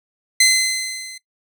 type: tone with level ramp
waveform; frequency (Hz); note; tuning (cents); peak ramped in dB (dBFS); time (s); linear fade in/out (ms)
15% pulse; 2054; C7; -33; -3 to -28; 0.4-1.18; 5
effects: noise-tail reverb RT60 0.1 s tail -20 dB re dry